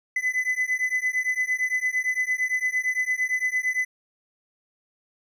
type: beating tone pair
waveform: triangle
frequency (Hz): 2007 / 2015.8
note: B6 / B6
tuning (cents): +27 / +35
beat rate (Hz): 8.8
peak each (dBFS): -24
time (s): 0.16-3.85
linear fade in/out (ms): 5
effects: none